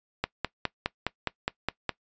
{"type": "click train", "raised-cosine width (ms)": 0.3, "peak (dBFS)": -10, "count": 9, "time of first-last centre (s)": [0.24, 1.893], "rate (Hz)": 4.84, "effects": ["noise-tail reverb RT60 0.1 s tail -21 dB re dry", "resampled to 16000 Hz"]}